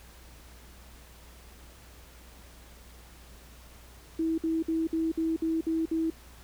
sine tone bursts, 324.3 Hz, E4, 28 cents flat, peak -25 dBFS, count 8, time 4.19-6.102 s, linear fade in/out 5 ms, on 190 ms, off 56 ms, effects added 60 Hz sine -51 dBFS peak until 6.43 s + pink hiss -54 dBFS RMS until 6.43 s

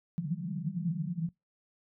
pink band-pass noise, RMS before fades -34 dBFS, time 0.18-1.29 s, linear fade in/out 0 ms, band 150 to 190 Hz, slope 96 dB/octave, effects noise-tail reverb RT60 0.2 s tail -25 dB re dry

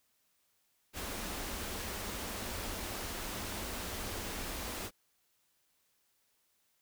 pink band-stop noise, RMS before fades -40 dBFS, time 0.93-4.91 s, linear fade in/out 50 ms, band 110 to 170 Hz, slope 96 dB/octave, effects white hiss -75 dBFS RMS until 6.81 s

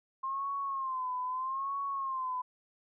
sine tone with vibrato, 1057 Hz, C6, 17 cents sharp, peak -32 dBFS, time 0.23-2.42 s, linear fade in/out 10 ms, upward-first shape sine, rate 0.79 Hz, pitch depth 91 cents each way, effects none

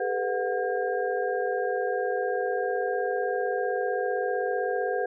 sine tone cluster, 402 / 441.9 / 497.5 / 729 / 1612 Hz, G4 / A4 / B4 / F#5 / G6, +44 / +7 / +13 / -26 / +48 cents, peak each -31 / -33 / -29 / -31 / -35 dBFS, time 0-5.06 s, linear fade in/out 5 ms, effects none

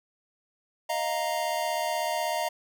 square chord, Eb suspended second, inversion none, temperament equal, 622.3 / 698.5 / 932.3 Hz, Eb5 / F5 / Bb5, 0 / 0 / 0 cents, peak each -32 dBFS, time 0.89-2.49 s, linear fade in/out 10 ms, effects none

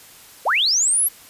sine linear sweep, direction up, 374.9 to 11700 Hz, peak -15 dBFS, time 0.45-1.09 s, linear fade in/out 20 ms, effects white hiss -45 dBFS RMS until 1.29 s + resampled to 32000 Hz

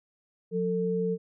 sine tone pair together, 179.7 / 447.1 Hz, F3 / A4, +50 / +28 cents, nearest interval octave + major third, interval 1578 cents, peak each -29 / -27 dBFS, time 0.51-1.18 s, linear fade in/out 50 ms, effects none

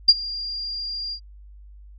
sine tone with ADSR envelope, 4791 Hz, D8, 34 cents sharp, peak -6 dBFS, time 0.08-1.2 s, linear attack 11 ms, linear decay 40 ms, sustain -21 dB, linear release 75 ms, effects added 50 Hz sine -42 dBFS peak until 1.98 s

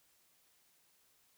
silence, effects white hiss -71 dBFS RMS until 1.37 s

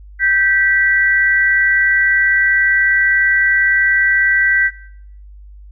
sine tone pair together, 1562.3 / 1957 Hz, G6 / B6, -6 / -16 cents, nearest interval major third, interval 390 cents, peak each -13 dBFS, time 0.19-4.71 s, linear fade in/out 50 ms, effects noise-tail reverb RT60 0.6 s tail -18 dB re dry + added 50 Hz sine -35 dBFS peak until 5.71 s

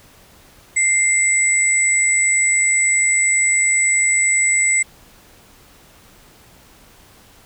sine tone pair together, 2093 / 7897 Hz, C7 / B8, 0 / -1 cents, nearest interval octave + major seventh, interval 2299 cents, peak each -16 dBFS, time 0.76-4.83 s, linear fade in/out 10 ms, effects pink hiss -48 dBFS RMS until 7.45 s

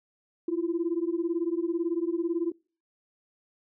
sine beating tone pair, 330 / 348 Hz, E4 / F4, +2 / -6 cents, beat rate 18 Hz, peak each -28 dBFS, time 0.48-2.52 s, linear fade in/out 5 ms, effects noise-tail reverb RT60 0.4 s tail -26 dB re dry + tanh soft clip ceiling -19 dBFS

